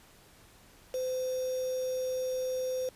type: tone with quantisation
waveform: sine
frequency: 512 Hz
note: C5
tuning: 38 cents flat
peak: -30 dBFS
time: 0.94-2.89 s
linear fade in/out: 2 ms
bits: 7
effects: pink hiss -58 dBFS RMS until 2.95 s + resampled to 32000 Hz